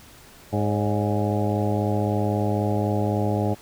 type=harmonic tone with a mistuned harmonic; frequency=103.83 Hz; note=G#2; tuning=in tune; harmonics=1 / 2 / 3 / 4 / 5 / 6 / 7 / 8; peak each=-24 / -27 / -29 / -30 / -31 / -32 / -32 / -33 dBFS; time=0.52-3.55 s; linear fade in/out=20 ms; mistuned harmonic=5; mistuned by=+68 cents; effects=pink hiss -48 dBFS RMS until 3.61 s